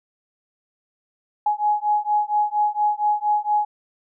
sine beating tone pair, 836 / 840.3 Hz, G#5 / G#5, +11 / +20 cents, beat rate 4.3 Hz, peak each -21 dBFS, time 1.46-3.65 s, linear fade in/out 5 ms, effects none

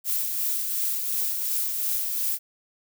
violet noise with tremolo, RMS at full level -25 dBFS, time 0.04-2.39 s, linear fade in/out 50 ms, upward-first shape triangle, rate 2.8 Hz, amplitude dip 40%, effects none

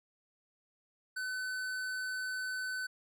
triangle tone with hard clipping, 1512 Hz, F#6, 37 cents sharp, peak -37 dBFS, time 1.16-2.87 s, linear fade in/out 10 ms, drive 17 dB, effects none

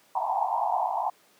pink band-pass noise, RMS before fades -27 dBFS, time 0.15-1.1 s, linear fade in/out 5 ms, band 690 to 1000 Hz, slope 96 dB/octave, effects pink hiss -60 dBFS RMS until 1.39 s + high-pass 300 Hz 12 dB/octave

